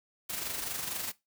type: noise with amplitude modulation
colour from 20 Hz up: white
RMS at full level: -34 dBFS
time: 0.29-1.12 s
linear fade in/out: 10 ms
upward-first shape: sine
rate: 24.2 Hz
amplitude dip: 50%
effects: noise-tail reverb RT60 0.2 s tail -19 dB re dry